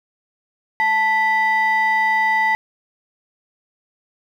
sine tone pair together, 880 / 1975.5 Hz, A5 / B6, 0 / 0 cents, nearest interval octave + major second, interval 1400 cents, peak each -16 dBFS, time 0.8-2.55 s, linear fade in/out 0 ms, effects tanh soft clip ceiling -10 dBFS + 8-bit

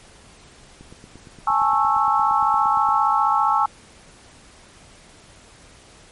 click train, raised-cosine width 3 ms, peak -29 dBFS, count 19, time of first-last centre 0.81-2.889 s, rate 8.66 Hz
sine chord, A major seventh, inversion third, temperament just, 825 / 880 / 1100 / 1320 Hz, G#5 / A5 / C#6 / E6, -12 / 0 / -14 / +2 cents, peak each -21 dBFS, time 1.47-3.66 s, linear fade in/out 5 ms
effects pink hiss -48 dBFS RMS until 6.11 s + MP3 48 kbps

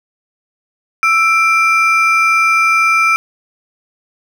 triangle ring-modulated tone, 1841 Hz, A#6, 22 cents flat, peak -4 dBFS, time 1.03-3.16 s, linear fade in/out 0 ms, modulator 517 Hz, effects 7-bit

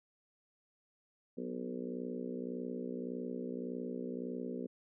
harmonic tone with a mistuned harmonic, 61.74 Hz, B1, in tune, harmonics 3 / 4 / 5 / 6 / 7 / 8 / 9, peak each -46 / -41 / -52 / -46 / -45 / -47 / -55 dBFS, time 1.37-4.67 s, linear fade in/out 10 ms, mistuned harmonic 5, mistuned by -26 cents, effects none

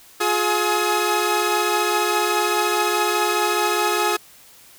sawtooth tone cluster, 354.6 / 419.6 / 844 / 1273 Hz, F4 / G#4 / G#5 / D#6, +26 / +18 / +28 / +39 cents, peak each -20 dBFS, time 0.2-4.17 s, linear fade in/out 10 ms, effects white hiss -48 dBFS RMS until 4.78 s

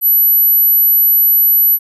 sine tone, 11840 Hz, F#9, in tune, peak -7 dBFS, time 0.01-1.79 s, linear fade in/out 50 ms, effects none

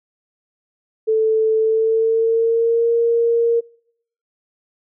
sine tone with pitch glide, 440 to 465.6 Hz, A4 to A#4, 0 to -2 cents, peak -13 dBFS, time 1.07-3.61 s, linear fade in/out 20 ms, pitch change +98 cents, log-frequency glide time 1.58-2.9 s, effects noise-tail reverb RT60 0.7 s tail -26 dB re dry

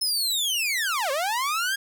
sawtooth linear two-way sweep, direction down then up, 5240 to 518 to 1644 Hz, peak -20 dBFS, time 0.01-1.76 s, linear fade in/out 10 ms, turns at 1.11 s, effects none

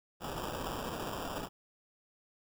blue noise with sample-and-hold, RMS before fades -39 dBFS, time 0.2-1.49 s, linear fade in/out 50 ms, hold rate 2100 Hz, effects none

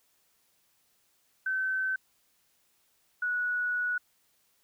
sine tone pair in turn, 1533 / 1467.2 Hz, G6 / F#6, -39 / -15 cents, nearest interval minor second, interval 76 cents, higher first, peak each -27 dBFS, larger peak neither, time 1.46-1.96 / 3.22-3.98 s, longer second, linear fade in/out 5 ms, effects white hiss -70 dBFS RMS until 4.63 s

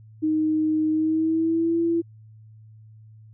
sine tone with pitch glide, 311.1 to 335.4 Hz, D#4 to E4, 0 to +30 cents, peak -19 dBFS, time 0.22-2.02 s, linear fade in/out 20 ms, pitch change +130 cents, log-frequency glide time 0.9-1.8 s, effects added 109 Hz sine -45 dBFS peak until 3.33 s

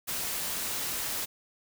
white noise, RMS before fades -33 dBFS, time 0.07-1.26 s, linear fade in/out 20 ms, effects none

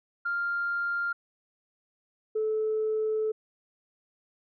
sine tone pair in turn, 1396.9 / 434.6 Hz, F6 / A4, 0 / -21 cents, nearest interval octave + minor sixth, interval 2021 cents, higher first, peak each -26 / -24 dBFS, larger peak second, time 0.25-1.13 / 2.35-3.32 s, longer second, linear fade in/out 10 ms, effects tanh soft clip ceiling -21 dBFS

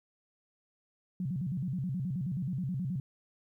sine tone with vibrato, 155.56 Hz, D#3, in tune, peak -31 dBFS, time 1.2-3 s, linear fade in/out 2 ms, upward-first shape square, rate 9.4 Hz, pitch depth 280 cents each way, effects 12-bit

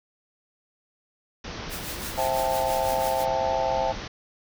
pink low-pass noise, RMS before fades -36 dBFS, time 1.44-4.08 s, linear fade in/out 5 ms, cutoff 6100 Hz, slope 96 dB/octave
white noise with tremolo, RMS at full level -34 dBFS, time 1.69-3.26 s, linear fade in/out 50 ms, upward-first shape triangle, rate 6 Hz, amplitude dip 70%
sine chord, A minor seventh, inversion first, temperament just, 528 / 660 / 792 / 880 Hz, C5 / E5 / G5 / A5, +16 / +2 / +18 / 0 cents, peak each -28 dBFS, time 2.17-3.93 s, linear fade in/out 20 ms
effects none

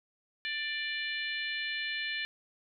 harmonic tone, 590 Hz, D5, 8 cents sharp, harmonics 3 / 4 / 5 / 6 / 7, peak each -36 / -38 / -40 / -42 / -43 dBFS, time 0.45-2.25 s, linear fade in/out 0 ms, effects none

